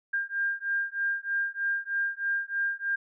sine beating tone pair, 1600 / 1603.2 Hz, G6 / G6, +35 / +38 cents, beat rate 3.2 Hz, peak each -30 dBFS, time 0.13-2.96 s, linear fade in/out 10 ms, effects none

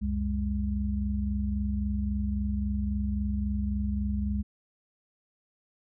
sine tone cluster, 66.3 / 90 / 205.6 Hz, C2 / F#2 / G#3, +23 / -47 / -17 cents, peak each -29 / -36 / -30 dBFS, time 0.01-4.43 s, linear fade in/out 20 ms, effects none

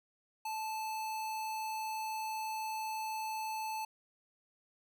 square tone, 874 Hz, A5, 12 cents flat, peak -37 dBFS, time 0.45-3.85 s, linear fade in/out 5 ms, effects none

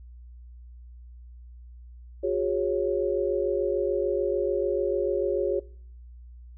sine tone cluster, 360.8 / 407.6 / 551 Hz, F#4 / G#4 / C#5, -44 / -32 / -11 cents, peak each -28 dBFS, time 2.23-5.6 s, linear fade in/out 10 ms, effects noise-tail reverb RT60 0.6 s tail -25 dB re dry + added 60 Hz sine -43 dBFS peak until 6.57 s

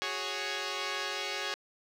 5% pulse chord, F# suspended second, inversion none, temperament equal, 370 / 415.3 / 554.4 Hz, F#4 / G#4 / C#5, 0 / 0 / 0 cents, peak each -27 / -25 / -25 dBFS, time 0.02-1.54 s, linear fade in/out 0 ms, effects low-pass 6000 Hz 12 dB/octave + 9-bit

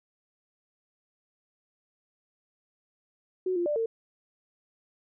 sine tone with pitch steps, 370 / 347.9 / 592 / 453.5 Hz, F#4 / F4 / D5 / A#4, 0 / -7 / +14 / -48 cents, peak -25 dBFS, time 3.46-3.86 s, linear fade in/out 5 ms, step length 100 ms, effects none

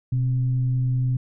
sine tone with frequency modulation, 125.8 Hz, B2, 32 cents sharp, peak -19 dBFS, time 0.12-1.17 s, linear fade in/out 5 ms, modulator 141 Hz, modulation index 0.24, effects none

